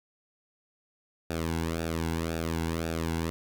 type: tone with flanger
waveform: sawtooth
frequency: 82.1 Hz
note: E2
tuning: 6 cents flat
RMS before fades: -31 dBFS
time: 1.3-3.3 s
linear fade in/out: 0 ms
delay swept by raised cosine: 0.96 to 1.66 ms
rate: 1.9 Hz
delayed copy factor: -0.8
effects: none